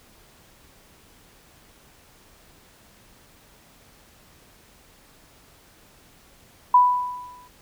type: tone with exponential decay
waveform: sine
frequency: 990 Hz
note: B5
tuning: 4 cents sharp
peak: -9 dBFS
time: 6.74-7.48 s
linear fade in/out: 5 ms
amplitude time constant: 160 ms
effects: pink hiss -54 dBFS RMS until 7.61 s